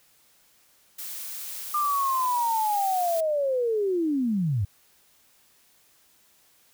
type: noise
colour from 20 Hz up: blue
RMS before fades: -36 dBFS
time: 0.98-3.21 s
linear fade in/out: 10 ms
type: linear sweep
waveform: sine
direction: down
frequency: 1209 to 89.2 Hz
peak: -22 dBFS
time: 1.74-4.65 s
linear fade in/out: 5 ms
effects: white hiss -61 dBFS RMS until 6.73 s